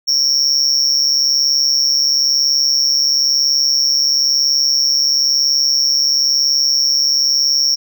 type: tone with amplitude modulation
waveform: triangle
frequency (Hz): 5500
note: F8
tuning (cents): -27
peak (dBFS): -6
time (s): 0.07-7.76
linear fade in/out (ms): 20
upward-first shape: sine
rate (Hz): 141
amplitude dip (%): 100
effects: none